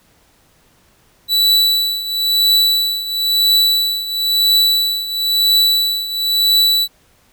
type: tone with tremolo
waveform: 45% pulse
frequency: 3951 Hz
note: B7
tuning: in tune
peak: -9 dBFS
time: 1.28-6.88 s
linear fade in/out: 50 ms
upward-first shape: triangle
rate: 0.99 Hz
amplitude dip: 80%
effects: pink hiss -54 dBFS RMS until 7.32 s